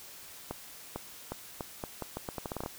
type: accelerating click train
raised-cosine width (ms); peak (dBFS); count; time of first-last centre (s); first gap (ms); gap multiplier
1; -21; 15; 0.51-2.661; 450; 0.8
effects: white hiss -49 dBFS RMS until 2.78 s